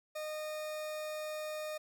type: tone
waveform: 40% pulse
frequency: 614 Hz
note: D#5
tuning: 23 cents flat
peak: -37 dBFS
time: 0.15-1.78 s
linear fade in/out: 10 ms
effects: 13-bit